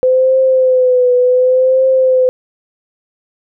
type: tone with vibrato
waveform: sine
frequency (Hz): 510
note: C5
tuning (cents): -44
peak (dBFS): -7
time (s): 0.03-2.29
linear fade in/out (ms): 0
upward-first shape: triangle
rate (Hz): 0.68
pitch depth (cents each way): 54
effects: none